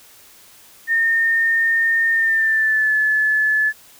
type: tone with pitch glide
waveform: sine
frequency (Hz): 1825 to 1726.6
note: A#6 to A6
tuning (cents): -37 to -33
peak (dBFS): -14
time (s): 0.87-3.73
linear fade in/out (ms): 50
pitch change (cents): -96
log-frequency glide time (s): 2.12-2.94
effects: white hiss -47 dBFS RMS until 3.99 s